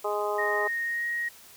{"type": "harmonic tone", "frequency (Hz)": 207.7, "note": "G#3", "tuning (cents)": 0, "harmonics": [2, 3, 4, 5, 6], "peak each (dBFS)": [-30, -32, -33, -34, -35], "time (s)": [0.04, 0.68], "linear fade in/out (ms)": 10}
{"type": "tone with pitch glide", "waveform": "sine", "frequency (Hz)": [1859, 1883.9], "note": ["A#6", "A#6"], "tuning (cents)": [-5, 18], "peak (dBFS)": -27, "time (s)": [0.38, 1.29], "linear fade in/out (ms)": 10, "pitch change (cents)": 23, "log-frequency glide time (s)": [0.85, 1.06]}
{"effects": ["white hiss -51 dBFS RMS until 1.56 s"]}